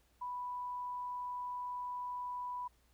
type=tone; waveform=sine; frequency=987.8 Hz; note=B5; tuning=in tune; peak=-38 dBFS; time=0.21-2.68 s; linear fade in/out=10 ms; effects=added 60 Hz sine -70 dBFS peak until 2.93 s + pink hiss -73 dBFS RMS until 2.93 s